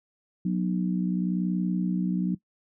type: harmonic tone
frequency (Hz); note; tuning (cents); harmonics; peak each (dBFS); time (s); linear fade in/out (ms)
60.9; B1; -24; 3 / 4 / 5; -24 / -32 / -33; 0.45-2.35; 5
effects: noise-tail reverb RT60 0.1 s tail -19 dB re dry